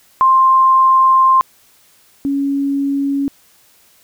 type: tone pair in turn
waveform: sine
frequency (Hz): 1052 / 278.6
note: C6 / C#4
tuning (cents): +9 / +9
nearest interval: octave + major seventh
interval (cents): 2300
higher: first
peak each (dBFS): -7 / -14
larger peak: first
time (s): 0.21-1.41 / 2.25-3.28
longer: first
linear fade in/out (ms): 0
effects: white hiss -51 dBFS RMS until 4.03 s